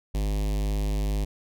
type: tone with notch filter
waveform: square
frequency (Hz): 51.1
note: G#1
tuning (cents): -27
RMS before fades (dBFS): -26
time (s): 0.14-1.25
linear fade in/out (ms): 10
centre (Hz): 1400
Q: 0.87
effects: none